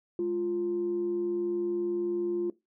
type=tone pair together; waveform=sine; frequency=207.8 / 349.2 Hz; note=G#3 / F4; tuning=+1 / 0 cents; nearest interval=major sixth; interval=899 cents; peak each=-38 / -26 dBFS; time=0.19-2.5 s; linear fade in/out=2 ms; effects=noise-tail reverb RT60 0.2 s tail -19 dB re dry + tanh soft clip ceiling -22 dBFS